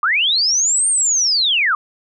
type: linear two-way sweep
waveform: sine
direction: up then down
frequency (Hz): 1134 to 8870 to 1134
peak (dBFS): -13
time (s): 0.03-1.75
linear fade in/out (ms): 2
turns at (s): 0.88
effects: none